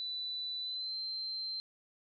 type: tone with pitch glide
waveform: sine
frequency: 3981 to 4121 Hz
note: B7 to C8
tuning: +13 to -27 cents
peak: -36 dBFS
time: 0-1.6 s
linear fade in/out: 0 ms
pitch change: +60 cents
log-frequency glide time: 0.61-0.96 s
effects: none